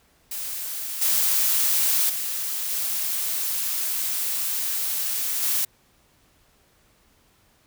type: noise with level steps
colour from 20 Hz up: blue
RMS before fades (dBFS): -31 / -21 / -28 / -26 / -23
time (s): 0.31-5.65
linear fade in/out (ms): 5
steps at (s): 1.01 / 2.09 / 2.7 / 5.42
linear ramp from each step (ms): 10
effects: pink hiss -61 dBFS RMS until 7.66 s